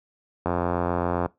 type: click train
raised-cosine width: 1 ms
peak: -10 dBFS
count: 71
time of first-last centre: 0.46-1.26 s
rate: 87.5 Hz
effects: noise-tail reverb RT60 0.2 s tail -21 dB re dry + high-pass 60 Hz 12 dB/octave